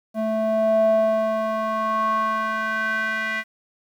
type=tone with band-pass filter sweep; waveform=square; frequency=219.5 Hz; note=A3; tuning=4 cents flat; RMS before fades=-22 dBFS; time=0.14-3.44 s; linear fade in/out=50 ms; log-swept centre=490 to 1900 Hz; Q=4.8; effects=9-bit